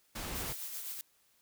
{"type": "noise", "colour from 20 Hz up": "pink", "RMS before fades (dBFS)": -40, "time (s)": [0.15, 0.53], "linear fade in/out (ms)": 10}
{"type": "noise with tremolo", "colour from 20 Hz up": "blue", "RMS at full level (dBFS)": -40, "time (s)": [0.35, 1.01], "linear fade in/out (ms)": 0, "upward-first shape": "sine", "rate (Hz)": 7.8, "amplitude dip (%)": 40}
{"effects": ["white hiss -70 dBFS RMS until 1.41 s"]}